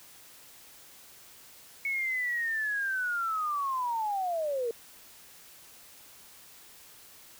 sine linear sweep, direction down, 2217 to 450.1 Hz, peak -28 dBFS, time 1.85-4.71 s, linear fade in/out 2 ms, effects white hiss -53 dBFS RMS until 7.39 s

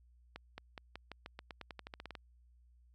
accelerating click train, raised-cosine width 0.3 ms, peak -29 dBFS, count 17, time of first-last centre 0.36-2.152 s, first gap 220 ms, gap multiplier 0.9, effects added 60 Hz sine -62 dBFS peak until 2.94 s

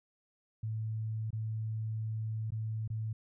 sine tone with dropouts, 110 Hz, A2, in tune, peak -33 dBFS, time 0.63-3.13 s, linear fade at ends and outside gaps 5 ms, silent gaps 1.306-1.329 / 2.506-2.52 / 2.877-2.901 s, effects none

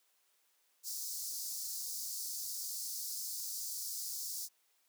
pink high-pass noise, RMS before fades -41 dBFS, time 0.83-4.49 s, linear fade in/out 50 ms, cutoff 4700 Hz, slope 48 dB/octave, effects white hiss -74 dBFS RMS until 4.88 s + high-pass 400 Hz 12 dB/octave

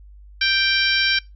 harmonic tone, 784 Hz, G5, in tune, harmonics 2 / 3 / 4 / 5 / 6 / 7, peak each -21 / -23 / -24 / -25 / -26 / -26 dBFS, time 0.41-1.19 s, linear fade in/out 5 ms, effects noise-tail reverb RT60 0.2 s tail -22 dB re dry + added 50 Hz sine -41 dBFS peak until 1.35 s

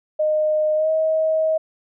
sine tone with pitch glide, 615 to 634.1 Hz, D#5 to D#5, -20 to +33 cents, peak -16 dBFS, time 0.19-1.58 s, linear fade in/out 10 ms, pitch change +53 cents, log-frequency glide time 0.75-0.9 s, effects none

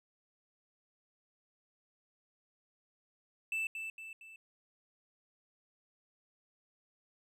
triangle tone with echo, 2647 Hz, E7, 7 cents sharp, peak -31 dBFS, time 3.52-3.67 s, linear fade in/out 2 ms, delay 230 ms, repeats 3, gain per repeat -6 dB, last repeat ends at 4.36 s, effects none

